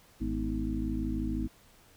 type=harmonic tone with a mistuned harmonic; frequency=53 Hz; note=G#1; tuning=36 cents sharp; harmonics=1 / 2 / 3 / 4 / 5 / 6; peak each=-34 / -40 / -45 / -37 / -35 / -36 dBFS; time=0.2-1.48 s; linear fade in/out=20 ms; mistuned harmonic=5; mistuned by=-87 cents; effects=pink hiss -60 dBFS RMS until 1.96 s